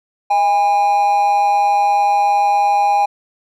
triangle tone with amplitude modulation, 814 Hz, G#5, 35 cents flat, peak -7 dBFS, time 0.3-3.06 s, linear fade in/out 10 ms, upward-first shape sine, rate 183 Hz, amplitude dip 50%, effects none

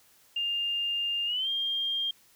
sine tone with pitch glide, 2807 to 3206 Hz, F7 to G7, +8 to +38 cents, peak -27 dBFS, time 0.36-2.11 s, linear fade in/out 5 ms, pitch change +230 cents, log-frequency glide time 1.26-1.49 s, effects white hiss -61 dBFS RMS until 2.35 s

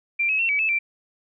sine tone with pitch steps, 2367 / 2566 / 2710 / 2284 / 2613 / 2350 Hz, D7 / E7 / E7 / D7 / E7 / D7, +13 / -47 / +47 / -49 / -16 / +1 cents, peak -19 dBFS, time 0.19-0.79 s, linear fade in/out 10 ms, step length 100 ms, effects none

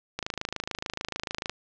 click train, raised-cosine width 0.2 ms, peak -13 dBFS, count 36, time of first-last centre 0.19-1.496 s, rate 26.8 Hz, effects low-pass 7000 Hz 12 dB/octave

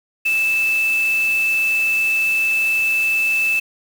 sine tone in noise, 2632 Hz, E7, 3 cents flat, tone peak -15 dBFS, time 0.25-3.6 s, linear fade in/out 10 ms, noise white, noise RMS -33 dBFS, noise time 0.25-3.6 s, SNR +15 dB, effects none

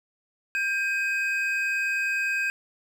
triangle tone pair together, 1592.4 / 2522 Hz, G6 / D#7, +27 / +23 cents, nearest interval minor sixth, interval 796 cents, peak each -25 dBFS, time 0.55-2.5 s, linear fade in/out 0 ms, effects none

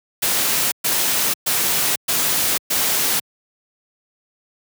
white noise bursts, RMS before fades -19 dBFS, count 5, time 0.22-3.2 s, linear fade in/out 10 ms, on 500 ms, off 120 ms, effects high-pass 100 Hz 12 dB/octave

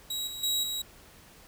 sawtooth tone with level steps, 3850 Hz, B7, 45 cents flat, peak -28 / -34 / -23 / -28 dBFS, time 0.1-0.82 s, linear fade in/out 5 ms, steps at 0.27 / 0.43 / 0.63 s, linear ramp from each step 5 ms, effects pink hiss -54 dBFS RMS until 1.47 s

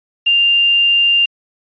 sine tone with quantisation, 2794 Hz, F7, in tune, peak -9 dBFS, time 0.26-1.26 s, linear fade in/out 10 ms, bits 6, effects resampled to 11025 Hz

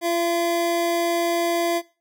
square tone pair together, 342.7 / 679.5 Hz, F4 / F5, -33 / -48 cents, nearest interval octave, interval 1185 cents, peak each -24 dBFS, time 0.01-1.82 s, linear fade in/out 50 ms, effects noise-tail reverb RT60 0.3 s tail -18 dB re dry

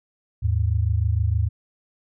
sine tone pair together, 79.1 / 105.59 Hz, D#2 / G#2, +29 / +29 cents, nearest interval perfect fourth, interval 500 cents, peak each -21 dBFS, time 0.42-1.49 s, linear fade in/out 20 ms, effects none

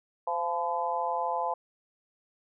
harmonic tone with a mistuned harmonic, 172.2 Hz, F3, 24 cents flat, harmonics 3 / 4 / 5 / 6, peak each -35 / -33 / -31 / -33 dBFS, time 0.27-1.54 s, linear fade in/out 5 ms, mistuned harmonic 6, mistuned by -34 cents, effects none

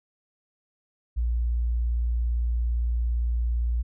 sine tone, 58.8 Hz, A#1, 16 cents sharp, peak -22 dBFS, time 1.16-3.83 s, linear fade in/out 20 ms, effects none

